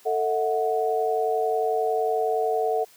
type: tone cluster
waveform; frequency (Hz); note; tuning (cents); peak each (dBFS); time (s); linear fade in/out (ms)
sine; 445.7 / 643 / 734; A4 / E5 / F#5; +22 / -43 / -14; -24 / -29 / -25; 0.05-2.85; 20
effects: white hiss -54 dBFS RMS until 2.96 s + high-pass 150 Hz 12 dB/octave